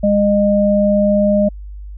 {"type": "tone pair together", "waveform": "sine", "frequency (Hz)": [204, 611.3], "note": ["G#3", "D#5"], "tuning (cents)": [-31, -31], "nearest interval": "octave + perfect fifth", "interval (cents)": 1900, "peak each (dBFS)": -13, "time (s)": [0.03, 1.49], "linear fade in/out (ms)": 10, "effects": ["added 50 Hz sine -28 dBFS peak until 1.97 s"]}